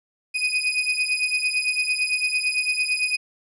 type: beating tone pair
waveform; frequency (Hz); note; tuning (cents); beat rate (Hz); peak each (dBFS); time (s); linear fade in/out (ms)
35% pulse; 2489 / 2497.9; D#7 / D#7; 0 / +6; 8.9; -22; 0.34-3.17; 20
effects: resampled to 24000 Hz